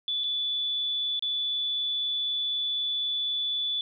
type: tone with dropouts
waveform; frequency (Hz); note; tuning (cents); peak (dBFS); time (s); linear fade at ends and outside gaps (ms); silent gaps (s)
sine; 3464; A7; -28; -26; 0.08-3.81; 1; 0.237-0.241 / 1.194-1.224
effects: none